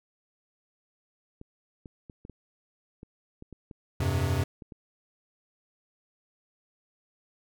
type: clicks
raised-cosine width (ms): 3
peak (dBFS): -31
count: 11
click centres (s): 1.414 / 1.858 / 2.098 / 2.251 / 2.297 / 3.031 / 3.424 / 3.527 / 3.712 / 4.622 / 4.722
type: chord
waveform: square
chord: F suspended second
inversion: none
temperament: equal with one note detuned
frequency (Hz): 85.51 / 98 / 130.81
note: F2 / G2 / C3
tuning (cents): -36 / 0 / 0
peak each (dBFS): -30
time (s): 4-4.44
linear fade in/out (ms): 5
effects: none